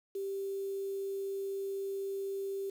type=tone with quantisation; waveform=sine; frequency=392 Hz; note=G4; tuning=in tune; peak=-34 dBFS; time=0.15-2.7 s; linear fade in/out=5 ms; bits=9; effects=none